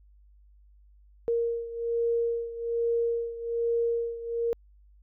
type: beating tone pair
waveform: sine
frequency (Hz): 466.2 / 467.4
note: A#4 / A#4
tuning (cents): 0 / +5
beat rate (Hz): 1.2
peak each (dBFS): -27 / -31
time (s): 1.28-4.53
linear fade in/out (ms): 0
effects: added 50 Hz sine -54 dBFS peak until 5.02 s